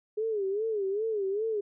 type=tone with vibrato; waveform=sine; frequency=415.3 Hz; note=G#4; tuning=in tune; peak=-27 dBFS; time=0.17-1.61 s; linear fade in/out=10 ms; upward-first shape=sine; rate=2.5 Hz; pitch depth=140 cents each way; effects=none